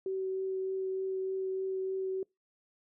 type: tone with vibrato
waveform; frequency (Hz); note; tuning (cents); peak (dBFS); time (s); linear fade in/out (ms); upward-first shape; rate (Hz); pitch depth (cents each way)
sine; 380; F#4; +46; -31; 0.06-2.23; 2; triangle; 3.3; 10
effects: noise-tail reverb RT60 0.2 s tail -26 dB re dry